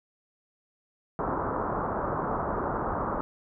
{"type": "low-pass noise", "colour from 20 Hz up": "white", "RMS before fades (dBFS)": -30, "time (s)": [1.19, 3.21], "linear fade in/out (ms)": 0, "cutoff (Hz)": 1300, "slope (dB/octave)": 48, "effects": []}